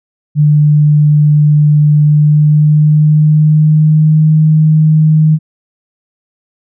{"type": "tone with pitch glide", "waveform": "sine", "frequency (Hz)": [149.3, 155.64], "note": ["D3", "D#3"], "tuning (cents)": [29, 1], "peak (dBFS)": -4, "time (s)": [0.35, 5.39], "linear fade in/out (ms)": 50, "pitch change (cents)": 72, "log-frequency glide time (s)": [2, 4.3], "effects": []}